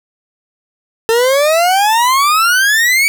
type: exponential sweep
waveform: 40% pulse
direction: up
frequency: 445 to 2300 Hz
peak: -8 dBFS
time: 1.09-3.08 s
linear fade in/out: 0 ms
effects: none